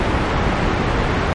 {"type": "low-pass noise", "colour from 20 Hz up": "pink", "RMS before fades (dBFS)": -18, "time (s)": [0, 1.33], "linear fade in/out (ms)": 0, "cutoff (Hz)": 2000, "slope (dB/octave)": 12, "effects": ["MP3 48 kbps"]}